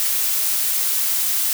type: noise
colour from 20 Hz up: blue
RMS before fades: -20 dBFS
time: 0-1.53 s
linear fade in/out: 0 ms
effects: none